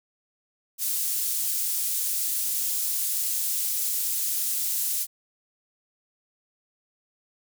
pink high-pass noise, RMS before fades -27 dBFS, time 0.78-5.07 s, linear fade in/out 50 ms, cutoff 9100 Hz, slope 12 dB/octave, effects none

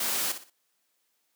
white noise with echo, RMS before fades -29 dBFS, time 0-0.32 s, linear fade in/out 5 ms, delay 60 ms, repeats 3, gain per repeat -10 dB, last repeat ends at 0.5 s, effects white hiss -74 dBFS RMS until 1.35 s + high-pass 200 Hz 12 dB/octave

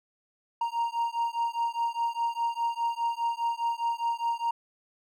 triangle beating tone pair, 930 / 934.9 Hz, A#5 / A#5, -4 / +5 cents, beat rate 4.9 Hz, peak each -28 dBFS, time 0.61-4.51 s, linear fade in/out 5 ms, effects none

